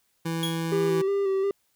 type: tone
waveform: 25% pulse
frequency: 164.81 Hz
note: E3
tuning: in tune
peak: -23 dBFS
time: 0.25-1.02 s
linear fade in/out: 10 ms
type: tone with exponential decay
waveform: 45% pulse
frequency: 3322 Hz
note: G#7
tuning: in tune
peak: -25 dBFS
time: 0.43-0.71 s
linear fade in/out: 1 ms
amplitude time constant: 60 ms
type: tone with vibrato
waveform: triangle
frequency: 392 Hz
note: G4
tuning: in tune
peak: -20 dBFS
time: 0.72-1.51 s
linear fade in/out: 2 ms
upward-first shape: square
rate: 2.8 Hz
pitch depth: 26 cents each way
effects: white hiss -70 dBFS RMS until 1.75 s